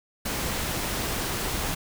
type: noise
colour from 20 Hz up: pink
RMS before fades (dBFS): -29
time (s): 0.25-1.75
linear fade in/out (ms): 10
effects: none